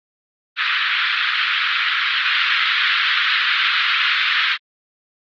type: band-pass noise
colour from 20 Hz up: pink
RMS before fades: -18 dBFS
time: 0.56-4.58 s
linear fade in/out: 50 ms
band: 1300 to 3900 Hz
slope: 48 dB/octave
effects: Opus 24 kbps